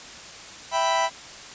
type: chord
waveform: 40% pulse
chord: E minor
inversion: none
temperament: equal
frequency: 659.3 / 784 / 987.8 Hz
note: E5 / G5 / B5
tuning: 0 / 0 / 0 cents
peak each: -25 / -26 / -22 dBFS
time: 0.71-1.1 s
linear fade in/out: 50 ms
effects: white hiss -41 dBFS RMS until 1.54 s + resampled to 16000 Hz